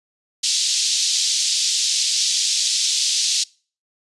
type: band-pass noise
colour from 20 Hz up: white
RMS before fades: -20 dBFS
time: 0.43-3.44 s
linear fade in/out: 10 ms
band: 3500 to 6600 Hz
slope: 24 dB/octave
effects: noise-tail reverb RT60 0.4 s tail -25 dB re dry + resampled to 24000 Hz